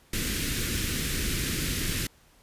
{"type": "band-stop noise", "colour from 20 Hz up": "pink", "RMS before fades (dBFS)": -29, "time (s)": [0.13, 2.07], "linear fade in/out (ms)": 5, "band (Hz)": [390, 1600], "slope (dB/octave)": 24, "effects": ["pink hiss -60 dBFS RMS until 2.42 s", "resampled to 32000 Hz"]}